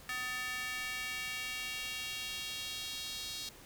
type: tone with high-pass filter sweep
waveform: square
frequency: 252 Hz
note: B3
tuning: 35 cents sharp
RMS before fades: -40 dBFS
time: 0.09-3.49 s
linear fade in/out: 2 ms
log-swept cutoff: 1700 to 4000 Hz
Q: 2.3
effects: pink hiss -55 dBFS RMS until 3.65 s